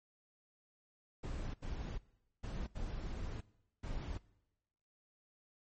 brown noise bursts at uneven times, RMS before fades -41 dBFS, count 5, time 1.23-1.54 / 1.62-1.98 / 2.43-2.67 / 2.75-3.41 / 3.83-4.18 s, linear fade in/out 10 ms, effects noise-tail reverb RT60 1.0 s tail -22 dB re dry + MP3 32 kbps

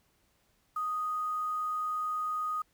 sine tone with quantisation, 1244.5 Hz, D#6, in tune, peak -30 dBFS, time 0.76-2.62 s, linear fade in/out 5 ms, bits 9, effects pink hiss -71 dBFS RMS until 2.73 s

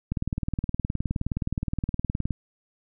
click train, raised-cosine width 5 ms, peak -14 dBFS, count 43, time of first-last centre 0.12-2.308 s, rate 19.2 Hz, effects none

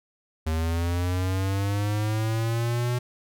square linear sweep, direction up, 78.6 to 123.47 Hz, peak -24 dBFS, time 0.46-2.99 s, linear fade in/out 10 ms, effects none

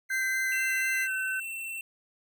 45% pulse tone with vibrato, 2051 Hz, C7, 35 cents flat, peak -29 dBFS, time 0.09-1.08 s, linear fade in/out 50 ms, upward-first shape square, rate 4.1 Hz, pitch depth 9 cents each way
sine tone with pitch glide, 1568 to 1527.8 Hz, G6 to G6, 0 to -45 cents, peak -29 dBFS, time 0.1-1.4 s, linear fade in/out 5 ms, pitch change -45 cents, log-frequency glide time 1.05-1.11 s
square tone, 2694 Hz, E7, 37 cents sharp, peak -35 dBFS, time 0.52-1.81 s, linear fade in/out 2 ms
effects none

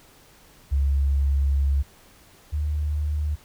sine tone pair in turn, 69.3 / 74.83 Hz, C#2 / D2, 0 / +33 cents, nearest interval minor second, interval 133 cents, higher second, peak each -18 / -22 dBFS, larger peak first, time 0.71-1.83 / 2.52-3.36 s, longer first, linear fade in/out 20 ms, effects pink hiss -53 dBFS RMS until 3.44 s

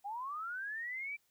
sine linear sweep, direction up, 773 to 2350 Hz, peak -38 dBFS, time 0.04-1.17 s, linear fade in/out 20 ms, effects white hiss -75 dBFS RMS until 1.3 s

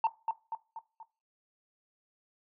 sine tone with echo, 900 Hz, A5, 39 cents sharp, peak -20 dBFS, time 0.04-0.07 s, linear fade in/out 2 ms, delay 240 ms, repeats 4, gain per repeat -6 dB, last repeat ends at 1.03 s, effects noise-tail reverb RT60 0.3 s tail -17 dB re dry + tanh soft clip ceiling -22 dBFS

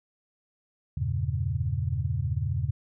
sine chord, E diminished seventh, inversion none, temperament equal, 82.41 / 98 / 116.54 / 138.59 Hz, E2 / G2 / Bb2 / Db3, 0 / 0 / 0 / 0 cents, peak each -31 dBFS, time 0.97-2.71 s, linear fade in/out 5 ms, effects none

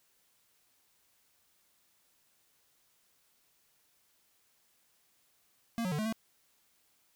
square tone with pitch steps, 231.3 / 183 / 148.7 / 215.7 / 223.1 Hz, A#3 / F#3 / D3 / A3 / A3, -13 / -19 / +22 / -34 / +24 cents, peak -32 dBFS, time 5.78-6.125 s, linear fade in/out 0 ms, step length 69 ms, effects white hiss -71 dBFS RMS until 7.15 s

